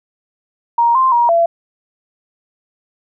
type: tone with pitch steps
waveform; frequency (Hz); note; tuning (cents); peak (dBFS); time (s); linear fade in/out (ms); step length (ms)
sine; 939 / 1046 / 949 / 676; A#5 / C6 / A#5 / E5; +12 / -1 / +31 / +43; -9; 0.78-1.46; 5; 170
effects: none